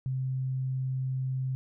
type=tone; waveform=sine; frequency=130.81 Hz; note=C3; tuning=in tune; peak=-28 dBFS; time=0.06-1.55 s; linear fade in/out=0 ms; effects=none